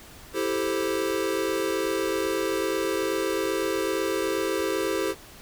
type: chord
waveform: square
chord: A minor seventh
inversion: second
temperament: equal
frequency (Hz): 329.6 / 392 / 440 / 523.3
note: E4 / G4 / A4 / C5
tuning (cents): 0 / 0 / 0 / 0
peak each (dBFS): -31 / -29 / -32 / -32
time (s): 0.33-5.15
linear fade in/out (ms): 50
effects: pink hiss -47 dBFS RMS until 5.41 s